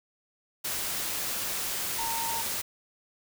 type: tone in noise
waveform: sine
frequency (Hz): 915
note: A#5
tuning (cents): -32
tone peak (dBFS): -32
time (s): 1.98-2.42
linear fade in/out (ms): 10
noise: white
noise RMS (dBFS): -32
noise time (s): 0.64-2.62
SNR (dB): -3
effects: none